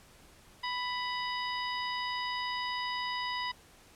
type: harmonic tone with a mistuned harmonic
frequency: 990 Hz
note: B5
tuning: 4 cents sharp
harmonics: 1 / 2 / 3 / 4 / 5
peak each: -35 / -38 / -41 / -43 / -43 dBFS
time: 0.63-3.52 s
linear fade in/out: 10 ms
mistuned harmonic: 4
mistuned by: -82 cents
effects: pink hiss -58 dBFS RMS until 3.95 s + low-pass 12000 Hz 12 dB/octave